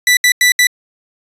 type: tone bursts at uneven times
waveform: sawtooth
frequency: 1975.5 Hz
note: B6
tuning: in tune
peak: -4 dBFS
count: 4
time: 0.07-0.17 / 0.24-0.32 / 0.41-0.52 / 0.59-0.67 s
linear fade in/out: 2 ms
effects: resampled to 32000 Hz